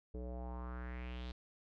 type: tone with low-pass filter sweep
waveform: square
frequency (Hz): 61.5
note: B1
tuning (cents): -7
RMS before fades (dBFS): -44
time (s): 0.14-1.32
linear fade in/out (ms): 5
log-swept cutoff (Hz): 440 to 4100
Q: 3.5
effects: none